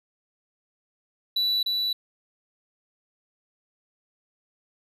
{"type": "tone with echo", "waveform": "triangle", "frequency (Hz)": 3951, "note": "B7", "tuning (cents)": 0, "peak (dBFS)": -20, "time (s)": [1.36, 1.63], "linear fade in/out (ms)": 5, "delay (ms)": 300, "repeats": 1, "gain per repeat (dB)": -2, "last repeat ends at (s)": 1.93, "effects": ["resampled to 32000 Hz"]}